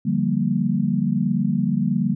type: chord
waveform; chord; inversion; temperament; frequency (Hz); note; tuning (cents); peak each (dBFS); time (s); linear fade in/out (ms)
sine; G minor seventh; second; equal; 146.83 / 174.61 / 196 / 233.1; D3 / F3 / G3 / Bb3; 0 / 0 / 0 / 0; -25 / -25 / -22 / -23; 0.05-2.15; 10
effects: none